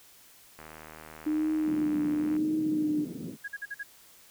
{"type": "click train", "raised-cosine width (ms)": 0.5, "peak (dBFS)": -30, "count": 140, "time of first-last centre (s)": [0.59, 2.365], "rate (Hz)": 78.3}
{"type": "tone with vibrato", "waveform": "sine", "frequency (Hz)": 304.8, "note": "D#4", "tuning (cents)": -36, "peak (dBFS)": -25, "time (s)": [1.26, 3.05], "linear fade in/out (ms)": 10, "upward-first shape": "triangle", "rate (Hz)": 0.95, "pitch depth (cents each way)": 42}
{"type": "band-pass noise", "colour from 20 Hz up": "pink", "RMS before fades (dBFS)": -39, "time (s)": [1.64, 3.37], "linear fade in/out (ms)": 50, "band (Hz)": [170, 330], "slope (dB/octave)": 24}
{"type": "tone bursts", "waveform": "sine", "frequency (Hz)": 1652, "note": "G#6", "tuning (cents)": -10, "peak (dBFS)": -33, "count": 5, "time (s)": [3.44, 3.833], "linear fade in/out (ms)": 10, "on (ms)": 41, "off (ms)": 47}
{"effects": ["white hiss -56 dBFS RMS until 4.3 s"]}